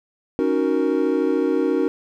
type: chord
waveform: triangle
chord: D# minor seventh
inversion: third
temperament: equal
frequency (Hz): 277.2 / 311.1 / 370 / 466.2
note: C#4 / D#4 / F#4 / A#4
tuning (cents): 0 / 0 / 0 / 0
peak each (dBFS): -21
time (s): 0.39-1.88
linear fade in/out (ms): 0
effects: none